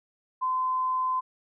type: tone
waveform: sine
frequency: 1027 Hz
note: C6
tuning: 33 cents flat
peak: -24 dBFS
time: 0.41-1.21 s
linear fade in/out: 20 ms
effects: none